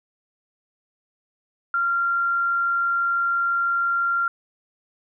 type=tone; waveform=sine; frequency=1383 Hz; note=F6; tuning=17 cents flat; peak=-19 dBFS; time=1.74-4.28 s; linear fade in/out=2 ms; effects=none